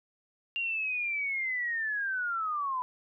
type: linear sweep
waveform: sine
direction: down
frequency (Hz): 2794 to 987.8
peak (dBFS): -29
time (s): 0.56-2.82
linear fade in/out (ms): 0
effects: none